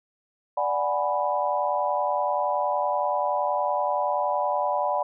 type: chord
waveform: sine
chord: G# half-diminished seventh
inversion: second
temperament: equal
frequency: 587.3 / 740 / 830.6 / 987.8 Hz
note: D5 / F#5 / G#5 / B5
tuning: 0 / 0 / 0 / 0 cents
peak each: -27 / -28 / -29 / -27 dBFS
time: 0.57-5.03 s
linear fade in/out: 5 ms
effects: none